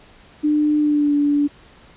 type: tone with pitch glide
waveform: sine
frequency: 299.8 to 289.6 Hz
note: D4 to D4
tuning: +36 to -24 cents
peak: -14 dBFS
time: 0.43-1.48 s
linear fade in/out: 20 ms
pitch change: -60 cents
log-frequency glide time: 0.79-1.14 s
effects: pink hiss -48 dBFS RMS until 1.96 s + resampled to 8000 Hz